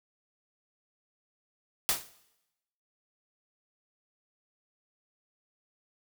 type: noise with exponential decay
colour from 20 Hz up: white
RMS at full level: -23 dBFS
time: 1.89-2.09 s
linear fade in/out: 0 ms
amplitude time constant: 43 ms
effects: noise-tail reverb RT60 0.9 s tail -18 dB re dry